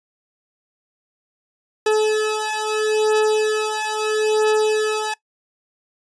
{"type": "beating tone pair", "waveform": "40% pulse", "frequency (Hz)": [429.9, 430.66], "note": ["A4", "A4"], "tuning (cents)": [-40, -37], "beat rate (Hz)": 0.76, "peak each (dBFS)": -19, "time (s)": [1.86, 5.14], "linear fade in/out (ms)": 5, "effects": ["noise-tail reverb RT60 0.1 s tail -20 dB re dry", "resampled to 22050 Hz"]}